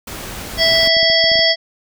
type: noise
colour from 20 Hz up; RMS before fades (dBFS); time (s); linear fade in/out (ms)
pink; -29; 0.07-0.88; 5
type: clicks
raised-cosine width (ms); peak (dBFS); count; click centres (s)
3; -19; 11; 0.537 / 0.721 / 0.832 / 0.875 / 0.968 / 1.03 / 1.1 / 1.241 / 1.317 / 1.356 / 1.392
type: harmonic tone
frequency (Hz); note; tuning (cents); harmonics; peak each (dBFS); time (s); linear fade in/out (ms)
659.3; E5; 0; 1 / 3 / 5 / 7 / 8; -17 / -17 / -17 / -17 / -17; 0.57-1.56; 50
effects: none